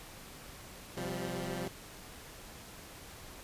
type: chord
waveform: 15% pulse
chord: C suspended fourth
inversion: none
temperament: equal with one note detuned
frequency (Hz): 128.27 / 174.61 / 196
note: C3 / F3 / G3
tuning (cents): -34 / 0 / 0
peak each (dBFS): -35 / -33 / -35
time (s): 0.97-1.68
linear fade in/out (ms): 2
effects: pink hiss -50 dBFS RMS until 3.43 s + resampled to 32000 Hz